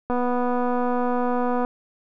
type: click train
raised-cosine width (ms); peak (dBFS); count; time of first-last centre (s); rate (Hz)
1; -12; 382; 0.1-1.649; 246
effects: none